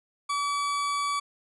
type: tone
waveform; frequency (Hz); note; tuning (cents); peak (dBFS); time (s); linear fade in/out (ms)
40% pulse; 1145; D6; -44; -25; 0.29-1.2; 10
effects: resampled to 24000 Hz